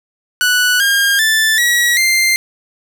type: tone with pitch steps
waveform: sawtooth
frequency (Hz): 1480 / 1614 / 1760 / 1919.3 / 2093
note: F#6 / G#6 / A6 / B6 / C7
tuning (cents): 0 / -50 / 0 / -50 / 0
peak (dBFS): -7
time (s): 0.41-2.36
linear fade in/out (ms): 0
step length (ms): 390
effects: none